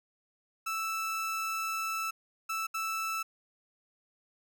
30% pulse tone bursts at uneven times, 1318.5 Hz, E6, in tune, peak -29 dBFS, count 3, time 0.66-2.11 / 2.49-2.67 / 2.74-3.23 s, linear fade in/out 10 ms, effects none

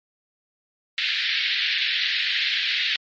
white band-pass noise, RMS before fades -24 dBFS, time 0.98-2.96 s, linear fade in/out 0 ms, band 1700 to 4200 Hz, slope 48 dB/octave, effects MP3 32 kbps

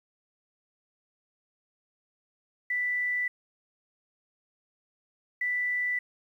sine tone pair in turn, 1978 / 1978 Hz, B6 / B6, +2 / +2 cents, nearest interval unison, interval 0 cents, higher neither, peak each -26 / -26 dBFS, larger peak neither, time 2.7-3.28 / 5.41-5.99 s, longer neither, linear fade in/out 5 ms, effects 10-bit

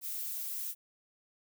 violet noise, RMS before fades -38 dBFS, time 0.01-0.75 s, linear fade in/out 50 ms, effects none

